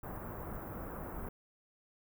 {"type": "band-stop noise", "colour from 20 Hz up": "pink", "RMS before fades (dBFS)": -43, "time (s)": [0.03, 1.29], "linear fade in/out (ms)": 5, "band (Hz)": [1400, 16000], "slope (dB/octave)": 24, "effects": []}